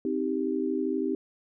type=chord; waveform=sine; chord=C minor; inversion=none; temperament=just; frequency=261.6 / 314 / 392.4 Hz; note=C4 / Eb4 / G4; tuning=0 / +16 / +2 cents; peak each=-30 dBFS; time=0.05-1.15 s; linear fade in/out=2 ms; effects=none